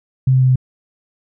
sine tone with pitch steps, 130.81 / 129.98 / 129.16 / 128.34 Hz, C3 / C3 / C3 / C3, 0 / -11 / -22 / -33 cents, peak -9 dBFS, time 0.27-0.558 s, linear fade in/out 5 ms, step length 72 ms, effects none

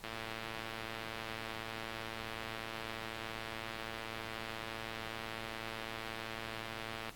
click train, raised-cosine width 0.3 ms, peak -25 dBFS, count 791, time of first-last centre 0.04-7.094 s, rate 112 Hz, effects pink hiss -55 dBFS RMS until 7.15 s + AAC 64 kbps

